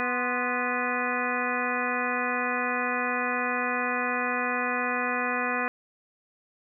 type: harmonic tone with a mistuned harmonic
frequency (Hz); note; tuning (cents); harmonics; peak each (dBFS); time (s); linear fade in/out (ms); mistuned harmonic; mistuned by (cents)
246.9; B3; 0; 1 / 2 / 3 / 4 / 5 / 6 / 7 / 8 / 10; -34 / -34 / -34 / -34 / -34 / -34 / -34 / -34 / -34; 0-5.68; 0; 4; +93
effects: none